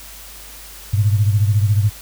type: beating tone pair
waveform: sine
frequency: 101.7 / 115.7 Hz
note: G#2 / A#2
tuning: -36 / -13 cents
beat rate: 14 Hz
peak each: -13 / -19 dBFS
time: 0.93-1.9 s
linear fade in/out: 10 ms
effects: added 50 Hz sine -41 dBFS peak until 2.01 s + white hiss -38 dBFS RMS until 2.01 s